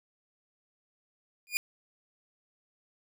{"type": "tone with exponential growth", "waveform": "sawtooth", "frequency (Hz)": 2429, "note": "D#7", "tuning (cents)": -42, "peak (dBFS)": -19, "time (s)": [1.47, 1.57], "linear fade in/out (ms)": 0, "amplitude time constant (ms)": 21, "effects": []}